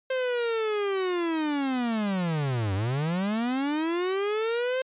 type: linear two-way sweep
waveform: 45% pulse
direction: down then up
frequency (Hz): 526 to 92.5 to 526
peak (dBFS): -25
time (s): 0.1-4.82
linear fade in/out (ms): 5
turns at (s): 2.74
effects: resampled to 8000 Hz